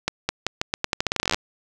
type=accelerating click train; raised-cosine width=0.2 ms; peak=-4 dBFS; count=20; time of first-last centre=0.08-1.345 s; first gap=210 ms; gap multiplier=0.84; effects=none